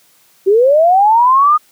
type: linear sweep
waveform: sine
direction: up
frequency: 370 to 1244.5 Hz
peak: -6 dBFS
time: 0.46-1.58 s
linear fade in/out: 20 ms
effects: white hiss -51 dBFS RMS until 1.71 s + high-pass 100 Hz 12 dB/octave